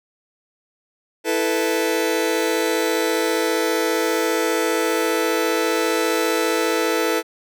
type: chord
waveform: sawtooth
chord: E suspended fourth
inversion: none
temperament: just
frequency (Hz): 329.6 / 439.5 / 494.4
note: E4 / A4 / B4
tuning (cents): 0 / -2 / +2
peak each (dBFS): -19 / -18 / -19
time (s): 1.24-7.23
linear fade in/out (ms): 50
effects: none